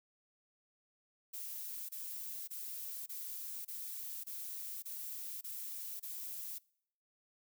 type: noise bursts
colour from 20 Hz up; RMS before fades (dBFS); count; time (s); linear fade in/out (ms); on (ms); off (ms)
violet; -44; 9; 1.33-6.586; 10; 560; 27
effects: noise-tail reverb RT60 0.7 s tail -25 dB re dry